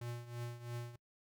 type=tone with tremolo; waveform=square; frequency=119.6 Hz; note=A#2; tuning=45 cents sharp; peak=-40 dBFS; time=0.01-0.96 s; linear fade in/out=5 ms; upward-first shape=triangle; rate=3 Hz; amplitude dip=80%; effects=noise-tail reverb RT60 0.1 s tail -23 dB re dry